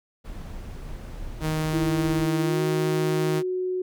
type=noise; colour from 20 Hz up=brown; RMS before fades=-36 dBFS; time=0.24-2.27 s; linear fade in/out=20 ms
type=tone; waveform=sawtooth; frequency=156.2 Hz; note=D#3; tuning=7 cents sharp; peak=-20 dBFS; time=1.4-3.43 s; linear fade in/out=50 ms
type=tone with pitch glide; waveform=sine; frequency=329.6 to 367.8 Hz; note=E4 to F#4; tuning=0 to -10 cents; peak=-24 dBFS; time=1.73-3.82 s; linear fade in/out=5 ms; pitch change=+190 cents; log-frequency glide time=2.4-2.61 s
effects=none